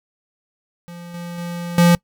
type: tone with level steps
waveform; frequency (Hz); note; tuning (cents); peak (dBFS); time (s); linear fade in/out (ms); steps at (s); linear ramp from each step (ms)
square; 172.9; F3; -17; -34 / -29 / -26 / -10; 0.88-1.95; 0; 1.14 / 1.38 / 1.78; 2
effects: noise-tail reverb RT60 0.1 s tail -24 dB re dry